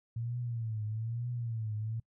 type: tone with vibrato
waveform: sine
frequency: 114.1 Hz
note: A#2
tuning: 37 cents flat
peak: -33 dBFS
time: 0.16-2 s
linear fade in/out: 5 ms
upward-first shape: triangle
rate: 1.1 Hz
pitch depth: 130 cents each way
effects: noise-tail reverb RT60 0.1 s tail -26 dB re dry